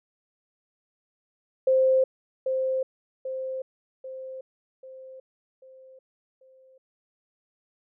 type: tone with echo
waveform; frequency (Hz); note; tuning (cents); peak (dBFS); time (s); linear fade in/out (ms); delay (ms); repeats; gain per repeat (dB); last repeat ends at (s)
sine; 523.3; C5; 0; -17; 1.67-2.04; 5; 790; 6; -6; 6.78
effects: none